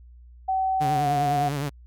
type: tone with pitch glide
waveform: sine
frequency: 761 to 723.3 Hz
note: F#5 to F#5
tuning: +48 to -39 cents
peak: -21 dBFS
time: 0.48-1.49 s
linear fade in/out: 10 ms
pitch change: -87 cents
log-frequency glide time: 0.93-1.07 s
type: tone with vibrato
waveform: sawtooth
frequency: 142.7 Hz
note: D3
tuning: 49 cents flat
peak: -22 dBFS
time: 0.8-1.7 s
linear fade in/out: 20 ms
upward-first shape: sine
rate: 9.8 Hz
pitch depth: 77 cents each way
effects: added 60 Hz sine -45 dBFS peak until 1.86 s